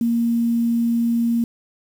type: tone with quantisation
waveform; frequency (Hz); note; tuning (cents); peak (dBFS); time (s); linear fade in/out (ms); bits
sine; 233.4; A#3; +2; -16; 0.01-1.44; 2; 7
effects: none